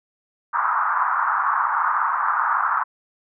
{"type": "band-pass noise", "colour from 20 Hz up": "white", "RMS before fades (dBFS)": -21, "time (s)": [0.53, 2.84], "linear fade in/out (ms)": 20, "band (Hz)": [900, 1400], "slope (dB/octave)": 48, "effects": []}